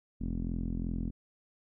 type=tone with low-pass filter; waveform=sawtooth; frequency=42.77 Hz; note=F1; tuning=35 cents flat; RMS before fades=-34 dBFS; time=0.2-1.11 s; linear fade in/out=20 ms; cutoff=240 Hz; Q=4.2; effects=none